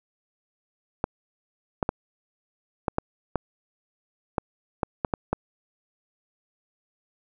clicks, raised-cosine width 1 ms, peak -9 dBFS, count 11, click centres 1.041 / 1.828 / 1.891 / 2.882 / 2.984 / 3.357 / 4.382 / 4.832 / 5.048 / 5.138 / 5.33 s, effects none

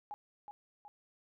sine tone with echo, 830.6 Hz, G#5, in tune, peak -40 dBFS, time 0.11-0.14 s, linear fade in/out 0 ms, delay 370 ms, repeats 2, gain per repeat -5 dB, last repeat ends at 0.88 s, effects none

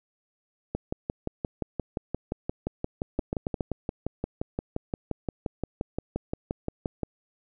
two click trains, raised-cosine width 2 ms, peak -14 / -15 dBFS, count 4 / 37, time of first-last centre 3.19-3.608 / 0.75-7.033 s, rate 7.18 / 5.73 Hz, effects none

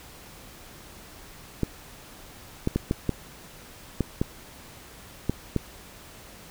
clicks, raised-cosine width 3 ms, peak -10 dBFS, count 9, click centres 1.633 / 2.674 / 2.76 / 2.911 / 3.093 / 4.007 / 4.215 / 5.296 / 5.563 s, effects pink hiss -47 dBFS RMS until 6.5 s

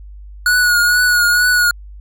square tone with vibrato, 1455 Hz, F#6, 29 cents flat, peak -11 dBFS, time 0.46-1.71 s, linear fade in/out 2 ms, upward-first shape triangle, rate 2.2 Hz, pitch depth 38 cents each way, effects added 50 Hz sine -32 dBFS peak until 2 s

